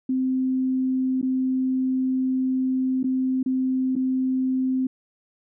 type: tone with dropouts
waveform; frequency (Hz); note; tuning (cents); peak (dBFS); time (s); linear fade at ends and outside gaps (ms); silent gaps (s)
sine; 259.6; C4; -13; -20; 0.09-4.87; 5; 1.215-1.227 / 3.031-3.041 / 3.43-3.46 / 3.955-3.962
effects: none